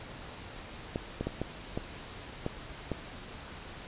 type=clicks; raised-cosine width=2 ms; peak=-18 dBFS; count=7; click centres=0.959 / 1.21 / 1.27 / 1.416 / 1.775 / 2.464 / 2.917 s; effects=pink hiss -45 dBFS RMS until 3.87 s + resampled to 8000 Hz